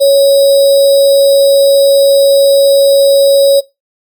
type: tone with sample-and-hold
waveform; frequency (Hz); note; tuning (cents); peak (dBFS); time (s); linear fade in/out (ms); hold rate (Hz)
sine; 554.4; C#5; 0; -3; 0-3.61; 20; 4410
effects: noise-tail reverb RT60 0.2 s tail -18 dB re dry + Opus 32 kbps